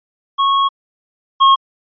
square tone pair in turn, 1100 / 1084.2 Hz, C#6 / C#6, -14 / -39 cents, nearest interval unison, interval 25 cents, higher first, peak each -12 / -7 dBFS, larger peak second, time 0.38-0.69 / 1.4-1.56 s, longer first, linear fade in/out 20 ms, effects resampled to 11025 Hz

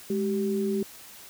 sine tone pair together, 208.1 / 387.4 Hz, G#3 / G4, +4 / -20 cents, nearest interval major seventh, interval 1076 cents, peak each -27 dBFS, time 0.1-0.83 s, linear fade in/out 2 ms, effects white hiss -47 dBFS RMS until 1.29 s

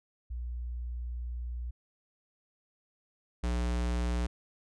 sine / square tone pair in turn, 60 / 60 Hz, B1 / B1, -49 / -49 cents, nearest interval unison, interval 0 cents, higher neither, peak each -34 / -29 dBFS, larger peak second, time 0.3-1.71 / 3.43-4.27 s, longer first, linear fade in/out 10 ms, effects resampled to 22050 Hz

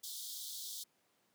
pink high-pass noise, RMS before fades -45 dBFS, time 0.03-0.84 s, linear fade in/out 10 ms, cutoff 3300 Hz, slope 96 dB/octave, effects pink hiss -75 dBFS RMS until 1.34 s + high-pass 200 Hz 12 dB/octave

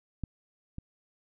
clicks, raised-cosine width 5 ms, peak -21 / -26 dBFS, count 2, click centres 0.237 / 0.784 s, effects none

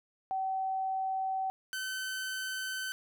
sine / sawtooth tone pair in turn, 764 / 1528 Hz, G5 / G6, -45 / -45 cents, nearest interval octave, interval 1200 cents, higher second, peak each -30 / -31 dBFS, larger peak first, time 0.31-1.5 / 1.73-2.92 s, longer neither, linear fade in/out 0 ms, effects none

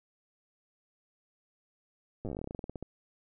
slowing click train, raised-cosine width 2 ms, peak -25 dBFS, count 21, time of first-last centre 2.25-2.826 s, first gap 8 ms, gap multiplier 1.12, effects none

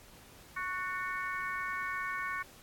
harmonic tone with a mistuned harmonic, 370 Hz, F#4, in tune, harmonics 3 / 4 / 5 / 6, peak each -38 / -39 / -40 / -41 dBFS, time 0.56-2.43 s, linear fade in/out 10 ms, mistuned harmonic 5, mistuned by -37 cents, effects pink hiss -56 dBFS RMS until 2.62 s + AAC 64 kbps

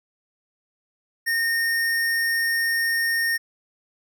square tone, 1838 Hz, A#6, 25 cents flat, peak -21 dBFS, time 1.26-3.38 s, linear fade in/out 20 ms, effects none

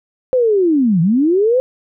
sine linear two-way sweep, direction down then up, 525 to 156.8 to 525 Hz, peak -10 dBFS, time 0.33-1.6 s, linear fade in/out 0 ms, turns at 1.01 s, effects none

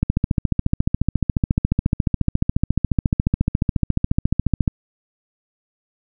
click train, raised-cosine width 5 ms, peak -4 dBFS, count 67, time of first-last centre 0.03-4.678 s, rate 14.2 Hz, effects none

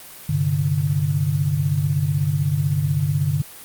sine chord, G suspended fourth, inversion none, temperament equal, 98 / 130.81 / 146.83 Hz, G2 / C3 / D3, 0 / 0 / 0 cents, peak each -24 / -25 / -19 dBFS, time 0.29-3.42 s, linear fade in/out 5 ms, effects white hiss -40 dBFS RMS until 3.64 s + Opus 32 kbps

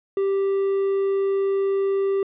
triangle tone, 392 Hz, G4, in tune, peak -17 dBFS, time 0.17-2.23 s, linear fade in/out 2 ms, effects resampled to 8000 Hz

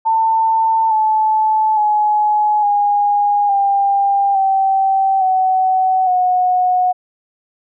sine tone with pitch steps, 894 / 868.5 / 843.8 / 819.8 / 796.5 / 773.8 / 751.8 / 730.4 Hz, A5 / A5 / G#5 / G#5 / G5 / G5 / F#5 / F#5, +27 / -23 / +27 / -23 / +27 / -23 / +27 / -23 cents, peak -11 dBFS, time 0.05-6.93 s, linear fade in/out 20 ms, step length 860 ms, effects none

